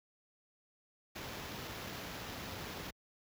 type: noise with sample-and-hold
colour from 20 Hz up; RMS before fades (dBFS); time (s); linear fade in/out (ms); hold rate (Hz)
pink; -44; 1.15-2.91; 10; 8820
effects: high-pass 60 Hz 12 dB/octave